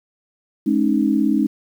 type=tone cluster; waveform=sine; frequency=211.6 / 271.4 / 309.2 Hz; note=G#3 / C#4 / D#4; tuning=+33 / -36 / -11 cents; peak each=-19 dBFS; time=0.66-1.47 s; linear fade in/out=10 ms; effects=8-bit